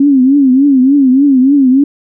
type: tone with vibrato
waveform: sine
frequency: 270 Hz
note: C#4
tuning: 45 cents flat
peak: -4 dBFS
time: 0-1.84 s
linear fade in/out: 5 ms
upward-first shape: triangle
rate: 3.4 Hz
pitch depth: 140 cents each way
effects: none